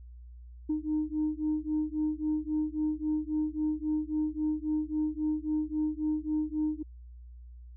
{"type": "beating tone pair", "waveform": "sine", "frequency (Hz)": [305, 308.7], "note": ["D#4", "D#4"], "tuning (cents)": [-34, -14], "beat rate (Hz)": 3.7, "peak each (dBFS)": -30, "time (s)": [0.69, 6.83], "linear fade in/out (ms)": 10, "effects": ["tanh soft clip ceiling -22 dBFS", "added 60 Hz sine -45 dBFS peak until 7.76 s"]}